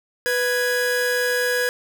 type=tone pair together; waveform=45% pulse; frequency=493.9 / 1661.3 Hz; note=B4 / G#6; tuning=0 / 0 cents; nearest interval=octave + major sixth; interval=2100 cents; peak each=-22 dBFS; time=0.26-1.69 s; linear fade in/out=0 ms; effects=none